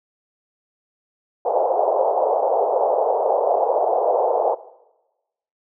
pink band-pass noise, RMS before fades -19 dBFS, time 1.45-4.55 s, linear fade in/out 10 ms, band 460 to 850 Hz, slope 48 dB/octave, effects noise-tail reverb RT60 1.0 s tail -18 dB re dry

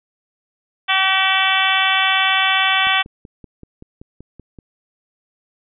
harmonic tone, 382.4 Hz, G4, 43 cents flat, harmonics 2 / 3 / 4 / 5 / 6 / 7 / 8 / 9, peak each -22 / -22 / -22 / -22 / -22 / -22 / -22 / -22 dBFS, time 0.88-3.03 s, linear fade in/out 20 ms
click train, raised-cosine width 3 ms, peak -25 dBFS, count 10, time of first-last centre 2.87-4.588 s, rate 5.24 Hz
effects none

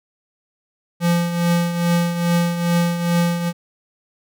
square tone with tremolo, 172.1 Hz, F3, 25 cents flat, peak -14 dBFS, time 1-3.53 s, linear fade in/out 50 ms, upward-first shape triangle, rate 2.4 Hz, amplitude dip 65%, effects none

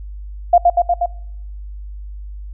sine tone with echo, 698.5 Hz, F5, in tune, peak -5 dBFS, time 0.53-0.58 s, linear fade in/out 5 ms, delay 120 ms, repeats 4, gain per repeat -2 dB, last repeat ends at 1.06 s, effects noise-tail reverb RT60 0.8 s tail -24 dB re dry + added 50 Hz sine -28 dBFS peak until 2.53 s

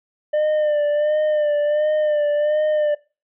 triangle tone with vibrato, 600 Hz, D5, 37 cents sharp, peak -14 dBFS, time 0.33-2.95 s, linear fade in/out 10 ms, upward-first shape sine, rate 1.4 Hz, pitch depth 38 cents each way, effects noise-tail reverb RT60 0.3 s tail -20 dB re dry + resampled to 8000 Hz

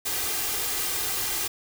white noise with comb filter, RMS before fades -28 dBFS, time 0.05-1.48 s, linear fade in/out 10 ms, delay 2.5 ms, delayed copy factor +0.6, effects none

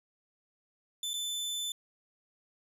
sawtooth tone with dropouts, 3520 Hz, A7, in tune, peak -30 dBFS, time 1.03-1.72 s, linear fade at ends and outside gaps 2 ms, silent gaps 1.134-1.139 s, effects resampled to 32000 Hz

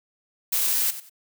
blue noise with echo, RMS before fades -23 dBFS, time 0.52-0.91 s, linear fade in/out 10 ms, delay 94 ms, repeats 2, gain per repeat -13 dB, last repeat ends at 1.098 s, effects none

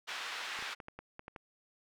pink band-pass noise, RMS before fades -41 dBFS, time 0.07-0.75 s, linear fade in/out 20 ms, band 1300 to 3700 Hz, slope 12 dB/octave
clicks, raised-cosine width 0.5 ms, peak -30 dBFS, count 8, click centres 0.59 / 0.625 / 0.802 / 0.884 / 0.99 / 1.194 / 1.281 / 1.362 s
effects none

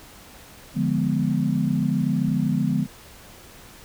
sine chord, D diminished seventh, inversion none, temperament equal, 146.83 / 174.61 / 207.7 / 246.9 Hz, D3 / F3 / Ab3 / Cb4, 0 / 0 / 0 / 0 cents, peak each -25 dBFS, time 0.74-2.87 s, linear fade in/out 50 ms, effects pink hiss -46 dBFS RMS until 3.84 s

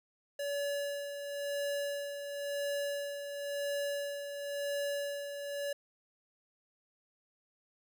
square tone with tremolo, 570 Hz, C#5, 48 cents sharp, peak -33 dBFS, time 0.39-5.73 s, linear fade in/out 5 ms, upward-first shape sine, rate 0.96 Hz, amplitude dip 55%, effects none

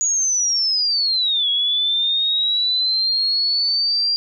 sine linear two-way sweep, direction down then up, 6800 to 3322 to 4775 Hz, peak -16 dBFS, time 0.01-4.16 s, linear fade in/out 0 ms, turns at 1.49 s, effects none

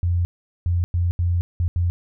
sine tone bursts at uneven times, 87.31 Hz, F2, in tune, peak -17 dBFS, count 6, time 0.03-0.25 / 0.66-0.84 / 0.94-1.11 / 1.19-1.41 / 1.6-1.68 / 1.76-1.9 s, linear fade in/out 0 ms, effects none

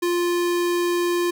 square tone, 349.4 Hz, F4, 1 cent sharp, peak -20 dBFS, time 0.02-1.31 s, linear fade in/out 10 ms, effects none

